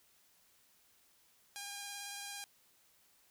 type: tone with vibrato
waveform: 5% pulse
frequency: 808 Hz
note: G#5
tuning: 48 cents flat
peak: -31 dBFS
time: 1.56-2.44 s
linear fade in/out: 0 ms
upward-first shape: square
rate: 18 Hz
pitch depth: 11 cents each way
effects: white hiss -69 dBFS RMS until 3.3 s